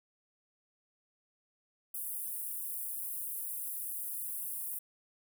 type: high-pass noise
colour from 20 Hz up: pink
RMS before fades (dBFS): -39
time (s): 1.94-4.79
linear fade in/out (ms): 5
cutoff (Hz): 9700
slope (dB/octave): 48
effects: none